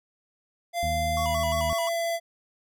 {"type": "tone with pitch glide", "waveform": "square", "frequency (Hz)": [690, 673.5], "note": ["F5", "E5"], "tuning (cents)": [-21, 37], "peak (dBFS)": -26, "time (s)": [0.73, 2.2], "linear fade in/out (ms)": 50, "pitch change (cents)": -42, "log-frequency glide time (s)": [1.28, 1.37]}
{"type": "harmonic tone", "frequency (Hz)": 79, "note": "D#2", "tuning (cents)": 27, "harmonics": [1, 2, 3], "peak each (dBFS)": [-30, -36, -40], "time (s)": [0.83, 1.73], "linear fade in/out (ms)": 0}
{"type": "tone with vibrato", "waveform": "square", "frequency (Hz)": 1042, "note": "C6", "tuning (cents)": -7, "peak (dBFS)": -32, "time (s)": [1.17, 1.89], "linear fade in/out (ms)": 2, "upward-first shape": "square", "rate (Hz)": 5.7, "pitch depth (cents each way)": 120}
{"effects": []}